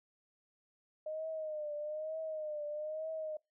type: tone with vibrato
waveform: sine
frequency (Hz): 615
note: D#5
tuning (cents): -20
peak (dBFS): -37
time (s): 1.06-3.37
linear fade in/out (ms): 5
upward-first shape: triangle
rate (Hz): 1.1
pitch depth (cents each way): 76
effects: noise-tail reverb RT60 0.2 s tail -24 dB re dry